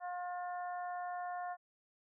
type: harmonic tone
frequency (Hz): 356.6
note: F4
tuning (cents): +36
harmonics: 2 / 3 / 4 / 5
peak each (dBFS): -39 / -48 / -51 / -53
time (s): 0-1.57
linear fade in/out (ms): 50
effects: none